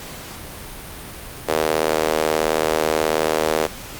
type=tone with high-pass filter; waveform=sawtooth; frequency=78.5 Hz; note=D#2; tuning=16 cents sharp; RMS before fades=-20 dBFS; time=1.48-3.67 s; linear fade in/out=10 ms; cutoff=480 Hz; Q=2.2; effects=pink hiss -35 dBFS RMS until 3.99 s + Opus 48 kbps